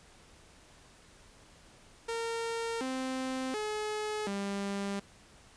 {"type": "tone with pitch steps", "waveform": "sawtooth", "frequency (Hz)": [459.5, 260.6, 425.4, 199.2], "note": ["A#4", "C4", "G#4", "G3"], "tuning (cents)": [-25, -7, 42, 28], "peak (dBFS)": -29, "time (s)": [2.08, 5], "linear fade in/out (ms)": 10, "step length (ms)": 730, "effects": ["pink hiss -58 dBFS RMS until 5.56 s", "resampled to 22050 Hz"]}